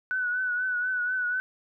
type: tone with vibrato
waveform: sine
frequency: 1487 Hz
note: F#6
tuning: 8 cents sharp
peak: -25 dBFS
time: 0.11-1.4 s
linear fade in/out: 0 ms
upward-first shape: triangle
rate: 4.1 Hz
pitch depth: 49 cents each way
effects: none